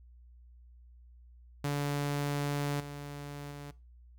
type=tone with level steps; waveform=sawtooth; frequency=143.9 Hz; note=D3; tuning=35 cents flat; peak=-26 / -36 / -38 dBFS; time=1.64-3.71 s; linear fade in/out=5 ms; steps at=2.8 / 3.51 s; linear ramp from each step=5 ms; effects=noise-tail reverb RT60 0.3 s tail -20 dB re dry + added 60 Hz sine -53 dBFS peak until 4.18 s